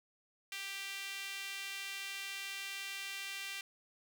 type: tone with high-pass filter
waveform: sawtooth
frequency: 392.9 Hz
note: G4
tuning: 4 cents sharp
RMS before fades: -43 dBFS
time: 0.52-3.61 s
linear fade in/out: 2 ms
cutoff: 2400 Hz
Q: 2
effects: none